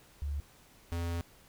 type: tone pair in turn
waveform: sine / square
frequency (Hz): 72 / 85.14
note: D2 / F2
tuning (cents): -34 / -44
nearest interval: minor third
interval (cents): 290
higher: second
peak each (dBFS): -32 / -33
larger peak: first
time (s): 0.22-0.4 / 0.92-1.21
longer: second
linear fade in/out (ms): 0
effects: pink hiss -60 dBFS RMS until 1.48 s